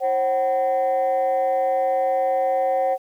sine tone pair together, 536 / 756.2 Hz, C5 / F#5, +42 / +38 cents, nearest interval tritone, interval 596 cents, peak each -19 dBFS, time 0-2.98 s, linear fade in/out 50 ms, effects tanh soft clip ceiling -14 dBFS + 9-bit

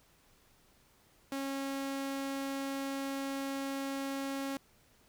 sawtooth tone, 273.5 Hz, C#4, 23 cents flat, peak -31 dBFS, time 1.32-4.57 s, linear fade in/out 2 ms, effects pink hiss -66 dBFS RMS until 5.08 s

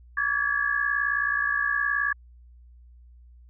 sine tone cluster, 1144 / 1656 / 1715 Hz, D6 / G#6 / A6, -46 / -5 / -45 cents, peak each -30 / -26 / -26 dBFS, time 0.17-2.13 s, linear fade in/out 5 ms, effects added 60 Hz sine -48 dBFS peak until 3.49 s

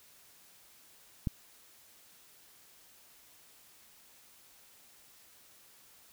click, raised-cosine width 5 ms, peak -18 dBFS, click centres 1.272 s, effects white hiss -60 dBFS RMS until 6.12 s

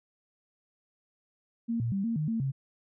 sine tone with pitch steps, 231.4 / 116.6 / 195.9 / 229.9 / 153 / 226.2 / 135.2 Hz, A#3 / A#2 / G3 / A#3 / D#3 / A3 / C#3, -13 / +1 / -1 / -24 / -29 / +48 / -43 cents, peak -27 dBFS, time 1.68-2.52 s, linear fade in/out 20 ms, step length 120 ms, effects none

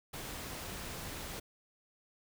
pink noise, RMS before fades -43 dBFS, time 0.13-1.4 s, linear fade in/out 10 ms, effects none

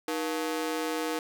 sawtooth ring-modulated tone, 396.5 Hz, G4, 20 cents sharp, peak -22 dBFS, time 0.08-1.19 s, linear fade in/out 2 ms, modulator 84.1 Hz, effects none

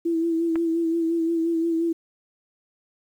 sine tone with vibrato, 331.4 Hz, E4, 9 cents sharp, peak -20 dBFS, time 0.05-1.93 s, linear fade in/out 10 ms, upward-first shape sine, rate 5.7 Hz, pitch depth 34 cents each way
clicks, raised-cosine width 0.5 ms, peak -19 / -25 dBFS, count 2, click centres 0.557 / 0.56 s
effects 9-bit

